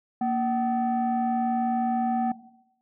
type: tone pair together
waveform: sine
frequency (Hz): 233.6 / 759.8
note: A#3 / F#5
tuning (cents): +4 / +46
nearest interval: octave + minor sixth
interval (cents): 2042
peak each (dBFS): -24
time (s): 0.21-2.32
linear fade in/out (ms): 5
effects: noise-tail reverb RT60 0.8 s tail -17 dB re dry + tanh soft clip ceiling -19 dBFS